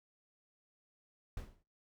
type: noise with exponential decay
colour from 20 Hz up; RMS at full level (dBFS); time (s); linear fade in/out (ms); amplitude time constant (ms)
brown; -39; 1.37-1.63; 2; 56
effects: noise-tail reverb RT60 0.3 s tail -19 dB re dry